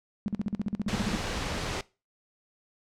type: tone bursts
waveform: sine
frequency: 207.7 Hz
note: G#3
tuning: in tune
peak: -25 dBFS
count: 14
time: 0.26-1.152 s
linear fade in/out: 0 ms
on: 21 ms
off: 46 ms
type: noise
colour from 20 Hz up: pink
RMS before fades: -32 dBFS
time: 0.88-1.81 s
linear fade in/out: 2 ms
effects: noise-tail reverb RT60 0.3 s tail -21 dB re dry + low-pass 6000 Hz 12 dB/octave